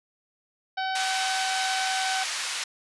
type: harmonic tone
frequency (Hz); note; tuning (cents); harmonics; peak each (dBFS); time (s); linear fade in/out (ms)
760; F#5; +46; 1 / 2 / 3 / 4 / 5 / 6 / 7; -28 / -32 / -40 / -39 / -39 / -42 / -45; 0.77-2.24; 10
type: band-pass noise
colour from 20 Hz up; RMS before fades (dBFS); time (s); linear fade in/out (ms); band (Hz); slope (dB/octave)
white; -31; 0.95-2.64; 5; 1100 to 5800; 12
effects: resampled to 24000 Hz